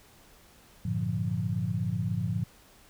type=chord; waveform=sine; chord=G minor seventh; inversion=none; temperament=equal with one note detuned; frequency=98 / 114.47 / 146.83 / 174.61 Hz; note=G2 / Bb2 / D3 / F3; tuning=0 / -31 / 0 / 0 cents; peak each=-34 / -31 / -35 / -32 dBFS; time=0.85-2.44 s; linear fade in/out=5 ms; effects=pink hiss -57 dBFS RMS until 2.89 s